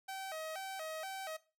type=tone with vibrato; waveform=sawtooth; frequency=698.5 Hz; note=F5; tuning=in tune; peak=-37 dBFS; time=0.08-1.37 s; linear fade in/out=10 ms; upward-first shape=square; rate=2.1 Hz; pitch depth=170 cents each way; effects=noise-tail reverb RT60 0.3 s tail -17 dB re dry